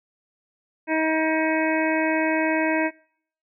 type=harmonic tone; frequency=317 Hz; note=D#4; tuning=32 cents sharp; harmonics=1 / 2 / 3 / 5 / 6 / 7 / 8; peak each=-23 / -26 / -28 / -30 / -31 / -31 / -32 dBFS; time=0.87-2.91 s; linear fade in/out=50 ms; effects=noise-tail reverb RT60 0.6 s tail -24 dB re dry